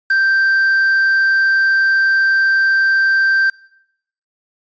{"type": "tone with quantisation", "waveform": "triangle", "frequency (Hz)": 1568, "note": "G6", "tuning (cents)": 0, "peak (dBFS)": -9, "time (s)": [0.1, 3.5], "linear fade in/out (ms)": 5, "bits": 6, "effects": ["noise-tail reverb RT60 0.8 s tail -24 dB re dry", "resampled to 16000 Hz"]}